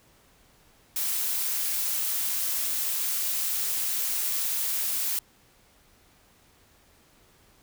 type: noise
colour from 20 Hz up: blue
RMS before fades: -28 dBFS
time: 0.96-5.19 s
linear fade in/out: 2 ms
effects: pink hiss -60 dBFS RMS until 7.62 s